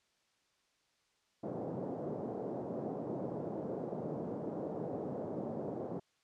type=band-pass noise; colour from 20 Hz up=white; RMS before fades=-40 dBFS; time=1.43-6 s; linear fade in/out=10 ms; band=130 to 600 Hz; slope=24 dB/octave; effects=white hiss -75 dBFS RMS until 6.23 s + low-pass 6000 Hz 12 dB/octave